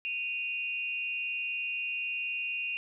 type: tone pair together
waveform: sine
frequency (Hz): 2489 / 2768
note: D#7 / F7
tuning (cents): 0 / -16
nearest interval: major second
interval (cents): 184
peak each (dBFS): -34 / -34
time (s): 0.05-2.77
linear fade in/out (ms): 0
effects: none